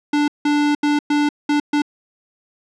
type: tone bursts at uneven times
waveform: square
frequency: 293.7 Hz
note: D4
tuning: in tune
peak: -15 dBFS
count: 6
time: 0.13-0.28 / 0.45-0.75 / 0.83-0.99 / 1.1-1.29 / 1.49-1.6 / 1.73-1.82 s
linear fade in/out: 5 ms
effects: low-pass 5000 Hz 12 dB/octave